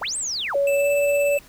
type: linear two-way sweep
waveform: sine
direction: up then down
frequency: 293.7 to 8540 to 293.7 Hz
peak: -24 dBFS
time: 0.01-0.56 s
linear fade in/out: 10 ms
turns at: 0.17 s
type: tone with pitch glide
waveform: sine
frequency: 562 to 572.2 Hz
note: C#5 to D5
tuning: +24 to -45 cents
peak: -17 dBFS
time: 0.54-1.38 s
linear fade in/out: 10 ms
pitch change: +31 cents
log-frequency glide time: 0.75-0.89 s
type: tone with tremolo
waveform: square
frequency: 2637 Hz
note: E7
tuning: in tune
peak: -25 dBFS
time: 0.67-1.39 s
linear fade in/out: 2 ms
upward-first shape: triangle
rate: 17 Hz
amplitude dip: 45%
effects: pink hiss -49 dBFS RMS until 1.48 s